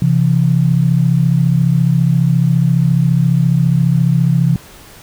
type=tone pair together; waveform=sine; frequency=132.94 / 167.5 Hz; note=C3 / E3; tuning=+28 / +28 cents; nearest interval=major third; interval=400 cents; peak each=-12 dBFS; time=0.02-4.56 s; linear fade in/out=2 ms; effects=pink hiss -39 dBFS RMS until 5.02 s